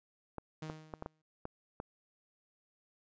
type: clicks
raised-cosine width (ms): 1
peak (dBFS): -26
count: 7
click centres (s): 0.383 / 0.699 / 0.938 / 1.024 / 1.061 / 1.454 / 1.801
type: tone with exponential decay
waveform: sawtooth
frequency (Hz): 156.4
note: D#3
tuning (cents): +9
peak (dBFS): -36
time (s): 0.62-1.22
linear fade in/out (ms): 5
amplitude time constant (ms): 130
effects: resampled to 16000 Hz